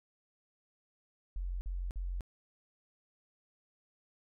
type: tone bursts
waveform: sine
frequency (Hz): 44.79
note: F1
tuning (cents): +44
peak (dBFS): -34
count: 3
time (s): 1.36-2.208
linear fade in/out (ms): 0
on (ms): 250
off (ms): 49
effects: none